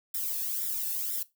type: noise with flanger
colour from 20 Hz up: violet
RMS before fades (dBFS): -32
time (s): 0.14-1.23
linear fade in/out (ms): 5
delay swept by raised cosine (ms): 0.55 to 1.16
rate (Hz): 2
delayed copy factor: +0.9
effects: noise-tail reverb RT60 0.2 s tail -18 dB re dry